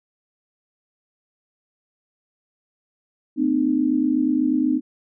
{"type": "tone cluster", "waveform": "sine", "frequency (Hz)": [224.3, 256.2, 304.4], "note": ["A3", "C4", "D#4"], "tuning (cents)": [34, -36, -38], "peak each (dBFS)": [-29, -20, -20], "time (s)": [3.36, 4.81], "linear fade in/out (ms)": 50, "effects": []}